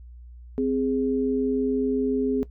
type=tone pair together; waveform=sine; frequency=260.5 / 413.5 Hz; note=C4 / G#4; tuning=-7 / -8 cents; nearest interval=minor sixth; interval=799 cents; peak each=-23 / -25 dBFS; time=0.58-2.43 s; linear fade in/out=0 ms; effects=noise-tail reverb RT60 0.1 s tail -17 dB re dry + added 60 Hz sine -41 dBFS peak until 2.5 s